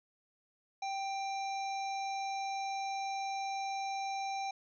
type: harmonic tone with a mistuned harmonic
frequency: 792 Hz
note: G5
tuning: 18 cents sharp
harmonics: 1 / 3 / 5 / 7 / 8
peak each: -35 / -45 / -49 / -52 / -53 dBFS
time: 0.82-4.51 s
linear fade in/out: 5 ms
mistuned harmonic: 1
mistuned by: -22 cents
effects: none